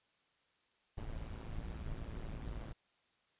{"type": "noise with amplitude modulation", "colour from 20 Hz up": "brown", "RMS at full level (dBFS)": -40, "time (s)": [0.97, 2.73], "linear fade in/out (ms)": 10, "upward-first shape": "sine", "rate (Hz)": 111, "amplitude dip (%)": 75, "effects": ["white hiss -75 dBFS RMS until 3.39 s", "resampled to 8000 Hz"]}